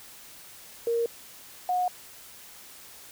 sine tone pair in turn, 466.2 / 725.8 Hz, A#4 / F#5, 0 / -34 cents, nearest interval minor sixth, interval 766 cents, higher second, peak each -23 dBFS, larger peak neither, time 0.87-1.06 / 1.69-1.88 s, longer neither, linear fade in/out 2 ms, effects white hiss -48 dBFS RMS until 3.11 s

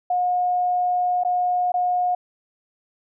sine tone with dropouts, 720 Hz, F#5, 47 cents flat, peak -18 dBFS, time 0.1-2.15 s, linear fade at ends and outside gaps 5 ms, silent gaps 1.236-1.248 / 1.72-1.74 s, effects none

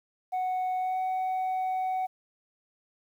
sine tone with pitch glide, 740 to 748.2 Hz, F#5 to F#5, 0 to +19 cents, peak -24 dBFS, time 0.32-2.07 s, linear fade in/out 20 ms, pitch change +19 cents, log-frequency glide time 0.78-1 s, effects tanh soft clip ceiling -26 dBFS + 10-bit

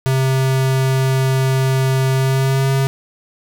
square tone with pitch glide, 132.4 to 135.1 Hz, C3 to C#3, +21 to -44 cents, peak -14 dBFS, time 0.06-2.87 s, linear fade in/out 0 ms, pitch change +35 cents, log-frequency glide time 2.15-2.69 s, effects none

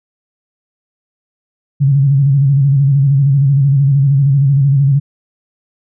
sine tone with vibrato, 138.59 Hz, C#3, in tune, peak -7 dBFS, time 1.8-5 s, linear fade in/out 20 ms, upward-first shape square, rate 13 Hz, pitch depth 58 cents each way, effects none

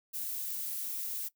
violet noise, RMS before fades -37 dBFS, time 0.13-1.29 s, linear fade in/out 20 ms, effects noise-tail reverb RT60 0.1 s tail -19 dB re dry

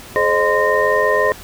sine tone cluster, 425.7 / 526 / 612 / 1032 / 1842 Hz, G#4 / C5 / D#5 / C6 / A#6, +43 / +9 / -29 / -24 / -21 cents, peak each -19 dBFS, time 0.16-1.32 s, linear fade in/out 0 ms, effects pink hiss -37 dBFS RMS until 1.43 s

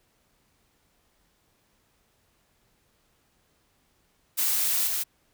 blue noise with level steps, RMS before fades -25 / -28 dBFS, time 4.37-5.04 s, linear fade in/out 20 ms, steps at 4.87 s, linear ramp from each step 2 ms, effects pink hiss -68 dBFS RMS until 5.33 s

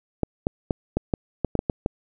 clicks, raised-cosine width 2 ms, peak -8 dBFS, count 10, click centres 0.233 / 0.469 / 0.708 / 0.97 / 1.138 / 1.447 / 1.553 / 1.591 / 1.698 / 1.861 s, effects none

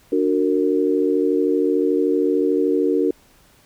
sine chord, D augmented, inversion none, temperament just, 293.7 / 367.1 / 458.9 Hz, D4 / F#4 / A#4, 0 / -14 / -27 cents, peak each -20 dBFS, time 0.12-3.11 s, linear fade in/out 5 ms, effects pink hiss -54 dBFS RMS until 3.65 s

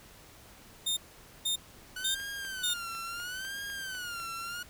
sawtooth tone bursts, 3644 Hz, A#7, 40 cents flat, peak -25 dBFS, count 4, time 0.86-2.74 s, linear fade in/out 10 ms, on 110 ms, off 480 ms
sawtooth tone with vibrato, 1480 Hz, F#6, in tune, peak -33 dBFS, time 1.96-4.63 s, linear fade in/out 5 ms, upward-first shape sine, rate 0.74 Hz, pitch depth 160 cents each way
click train, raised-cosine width 0.3 ms, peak -32 dBFS, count 9, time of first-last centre 2.2-4.2 s, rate 4 Hz
effects pink hiss -54 dBFS RMS until 4.69 s

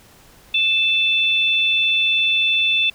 sine tone pair together, 2637 / 3520 Hz, E7 / A7, 0 / 0 cents, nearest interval perfect fourth, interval 500 cents, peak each -17 / -18 dBFS, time 0.54-2.9 s, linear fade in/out 5 ms, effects pink hiss -49 dBFS RMS until 2.94 s

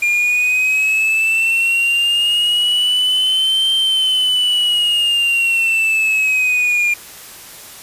triangle linear two-way sweep, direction up then down, 2399 to 3136 to 2399 Hz, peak -11 dBFS, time 0.02-6.94 s, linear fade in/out 5 ms, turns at 3.73 s, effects white hiss -36 dBFS RMS until 7.82 s + resampled to 32000 Hz

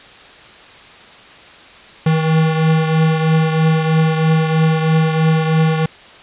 square beating tone pair, 158.9 / 162 Hz, D#3 / E3, +37 / -30 cents, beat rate 3.1 Hz, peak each -13 / -21 dBFS, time 2.06-5.86 s, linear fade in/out 5 ms, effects white hiss -40 dBFS RMS until 6.22 s + resampled to 8000 Hz

